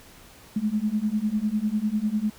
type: beating tone pair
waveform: sine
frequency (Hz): 207.7 / 217.7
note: G#3 / A3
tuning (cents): 0 / -18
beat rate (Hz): 10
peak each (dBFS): -26 / -25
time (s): 0.56-2.3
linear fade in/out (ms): 5
effects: pink hiss -50 dBFS RMS until 2.38 s